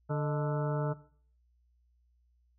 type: harmonic tone with a mistuned harmonic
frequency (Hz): 146.83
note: D3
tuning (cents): 0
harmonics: 1 / 2 / 3 / 4 / 6 / 7 / 8 / 9 / 10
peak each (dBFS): -30 / -41 / -37 / -38 / -42 / -50 / -51 / -43 / -50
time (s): 0.09-0.94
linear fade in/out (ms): 20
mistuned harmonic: 4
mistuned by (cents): +76
effects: noise-tail reverb RT60 0.5 s tail -17 dB re dry + added 60 Hz sine -66 dBFS peak until 2.58 s